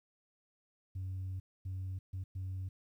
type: tone bursts at uneven times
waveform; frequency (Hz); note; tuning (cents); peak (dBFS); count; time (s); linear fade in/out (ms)
sine; 93.9; F#2; +26; -35; 4; 0.95-1.4 / 1.65-1.99 / 2.13-2.24 / 2.35-2.69; 10
effects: tanh soft clip ceiling -35 dBFS + 12-bit